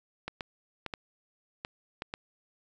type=clicks; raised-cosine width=0.3 ms; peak=-19 dBFS; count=7; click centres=0.28 / 0.408 / 0.863 / 0.938 / 1.649 / 2.021 / 2.139 s; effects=resampled to 16000 Hz + 8-bit